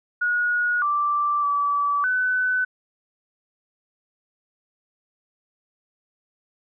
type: tone with pitch steps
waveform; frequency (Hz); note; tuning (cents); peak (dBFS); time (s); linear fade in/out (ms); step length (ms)
sine; 1451 / 1172 / 1151 / 1505; F#6 / D6 / D6 / F#6; -34 / -4 / -35 / +29; -19; 0.21-2.65; 10; 610
effects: none